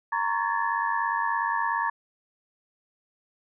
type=tone cluster; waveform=sine; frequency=927 / 1024 / 1121 / 1705 / 1775 Hz; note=A#5 / C6 / C#6 / G#6 / A6; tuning=-10 / -38 / +19 / +45 / +15 cents; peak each=-27 / -33 / -30 / -31 / -35 dBFS; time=0.12-1.9 s; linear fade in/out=5 ms; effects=none